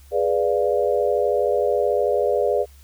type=chord; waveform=sine; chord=G# diminished seventh; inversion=none; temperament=equal; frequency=415.3 / 493.9 / 587.3 / 698.5 Hz; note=G#4 / B4 / D5 / F5; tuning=0 / 0 / 0 / 0 cents; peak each=-22 / -22 / -22 / -27 dBFS; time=0.11-2.66 s; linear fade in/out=50 ms; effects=added 69 Hz sine -45 dBFS peak until 2.83 s + white hiss -55 dBFS RMS until 2.83 s